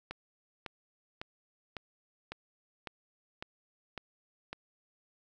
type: click train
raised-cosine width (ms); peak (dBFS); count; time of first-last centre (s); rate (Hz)
0.3; -23; 9; 0.11-4.53; 1.81
effects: none